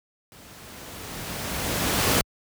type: noise with level ramp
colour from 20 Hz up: pink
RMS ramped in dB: -48 to -19 dBFS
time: 0.32-2.21 s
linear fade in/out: 0 ms
effects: high-pass 60 Hz 12 dB/octave